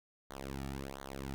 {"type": "tone with flanger", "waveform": "sawtooth", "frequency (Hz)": 67.9, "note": "C#2", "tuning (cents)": -35, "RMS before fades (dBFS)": -43, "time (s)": [0.3, 1.34], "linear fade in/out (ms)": 0, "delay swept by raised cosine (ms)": [0.38, 1.98], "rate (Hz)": 1.4, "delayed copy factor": -0.95, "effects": []}